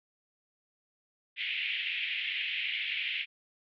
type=band-pass noise; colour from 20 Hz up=pink; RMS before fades=-34 dBFS; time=1.36-3.26 s; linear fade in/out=50 ms; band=2100 to 3200 Hz; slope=48 dB/octave; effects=none